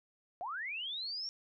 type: linear sweep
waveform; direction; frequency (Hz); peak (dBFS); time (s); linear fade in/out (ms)
sine; up; 652 to 5588; -37; 0.41-1.29; 0
effects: none